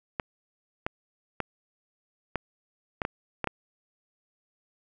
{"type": "clicks", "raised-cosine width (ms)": 0.5, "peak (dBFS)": -13, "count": 8, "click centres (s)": [0.198, 0.865, 1.403, 2.357, 3.018, 3.051, 3.443, 3.473], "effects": []}